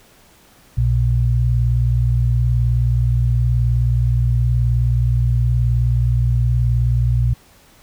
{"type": "tone pair together", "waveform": "sine", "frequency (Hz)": [60.98, 120], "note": ["B1", "B2"], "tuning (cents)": [-21, -49], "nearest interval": "octave", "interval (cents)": 1172, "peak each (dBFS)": [-17, -15], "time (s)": [0.77, 7.34], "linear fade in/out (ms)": 10, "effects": ["pink hiss -50 dBFS RMS until 7.82 s"]}